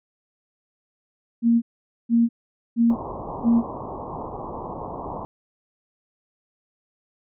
sine tone bursts, 233.1 Hz, A#3, in tune, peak -14 dBFS, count 4, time 1.42-3.63 s, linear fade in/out 50 ms, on 200 ms, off 470 ms
white low-pass noise, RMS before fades -33 dBFS, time 2.9-5.25 s, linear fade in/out 0 ms, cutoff 1100 Hz, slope 96 dB/octave
effects none

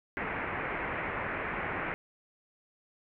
white low-pass noise, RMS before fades -35 dBFS, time 0.17-1.94 s, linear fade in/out 0 ms, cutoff 2300 Hz, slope 48 dB/octave, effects none

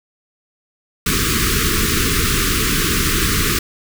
pink band-stop noise, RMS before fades -17 dBFS, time 1.06-3.59 s, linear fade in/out 5 ms, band 460 to 1100 Hz, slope 96 dB/octave, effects none

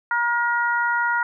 harmonic tone, 475.2 Hz, A#4, 33 cents sharp, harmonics 2 / 3 / 4, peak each -23 / -21 / -28 dBFS, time 0.11-1.23 s, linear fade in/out 2 ms, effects none

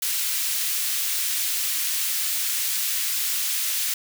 white high-pass noise, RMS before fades -25 dBFS, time 0.02-3.94 s, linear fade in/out 5 ms, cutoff 2100 Hz, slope 12 dB/octave, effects none

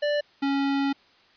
square tone pair in turn, 587.3 / 277.2 Hz, D5 / C#4, 0 / 0 cents, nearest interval octave + minor second, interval 1300 cents, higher first, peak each -23 dBFS, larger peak neither, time 0.02-0.21 / 0.42-0.93 s, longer second, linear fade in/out 10 ms, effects white hiss -58 dBFS RMS until 1.36 s + resampled to 11025 Hz

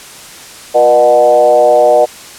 sine tone with frequency modulation, 610 Hz, D#5, 34 cents flat, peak -4 dBFS, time 0.74-2.06 s, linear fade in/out 20 ms, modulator 129 Hz, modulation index 1.1, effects white hiss -32 dBFS RMS until 2.38 s + low-pass 10000 Hz 12 dB/octave

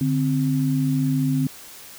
sine tone pair together, 146.83 / 261.6 Hz, D3 / C4, 0 / 0 cents, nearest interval minor seventh, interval 1000 cents, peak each -21 dBFS, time 0.01-1.47 s, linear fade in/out 2 ms, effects white hiss -42 dBFS RMS until 1.98 s

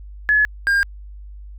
sine / triangle tone pair in turn, 1704 / 1608.4 Hz, G#6 / G6, +44 / +44 cents, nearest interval minor second, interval 100 cents, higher first, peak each -12 dBFS, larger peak neither, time 0.29-0.45 / 0.67-0.83 s, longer neither, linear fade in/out 0 ms, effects added 50 Hz sine -34 dBFS peak until 1.58 s

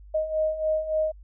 sine beating tone pair, 622.3 / 625.8 Hz, D#5 / D#5, 0 / +10 cents, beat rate 3.5 Hz, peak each -29 / -24 dBFS, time 0.14-1.12 s, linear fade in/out 10 ms, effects added 50 Hz sine -44 dBFS peak until 1.23 s

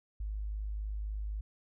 sine tone, 51.91 Hz, G#1, in tune, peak -34 dBFS, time 0.2-1.41 s, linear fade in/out 5 ms, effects none

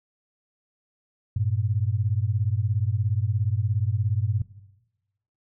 sine beating tone pair, 98 / 115 Hz, G2 / A#2, 0 / -23 cents, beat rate 17 Hz, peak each -24 / -25 dBFS, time 1.36-4.42 s, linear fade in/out 5 ms, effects noise-tail reverb RT60 1.0 s tail -17 dB re dry

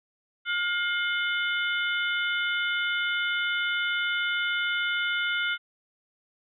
harmonic tone with a mistuned harmonic, 710 Hz, F5, 28 cents sharp, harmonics 2 / 3 / 4 / 5, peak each -27 / -31 / -33 / -35 dBFS, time 0.45-5.58 s, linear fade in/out 50 ms, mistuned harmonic 4, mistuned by +91 cents, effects none

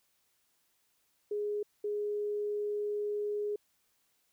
sine tone bursts at uneven times, 415.3 Hz, G#4, in tune, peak -31 dBFS, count 2, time 1.31-1.63 / 1.84-3.56 s, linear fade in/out 5 ms, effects white hiss -74 dBFS RMS until 4.32 s

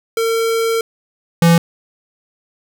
square tone pair in turn, 454.6 / 168.52 Hz, A#4 / E3, -43 / +38 cents, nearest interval octave + perfect fourth, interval 1719 cents, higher first, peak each -15 / -8 dBFS, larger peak second, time 0.17-0.81 / 1.42-1.58 s, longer first, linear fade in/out 2 ms, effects none

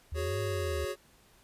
sine exponential two-way sweep, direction up then down, 74.3 to 104.9 to 74.3 Hz, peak -33 dBFS, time 0.12-0.85 s, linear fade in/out 5 ms, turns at 0.41 s
square chord, F# suspended second, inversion none, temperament equal, 370 / 415.3 / 554.4 Hz, F#4 / G#4 / C#5, 0 / 0 / 0 cents, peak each -38 dBFS, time 0.14-0.96 s, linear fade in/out 50 ms
effects pink hiss -62 dBFS RMS until 1.43 s + resampled to 32000 Hz

